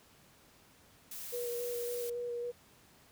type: noise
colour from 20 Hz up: blue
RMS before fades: -44 dBFS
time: 1.11-2.1 s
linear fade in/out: 5 ms
type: tone with vibrato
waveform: sine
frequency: 480.3 Hz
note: B4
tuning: 48 cents flat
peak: -35 dBFS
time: 1.32-2.52 s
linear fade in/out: 20 ms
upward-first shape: square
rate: 3.6 Hz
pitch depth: 11 cents each way
effects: pink hiss -62 dBFS RMS until 3.11 s + high-pass 60 Hz 12 dB/octave